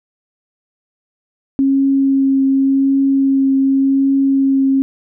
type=tone with vibrato; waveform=sine; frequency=271.3 Hz; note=C#4; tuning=37 cents flat; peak=-10 dBFS; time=1.59-4.82 s; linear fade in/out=0 ms; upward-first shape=triangle; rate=0.88 Hz; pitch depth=13 cents each way; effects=none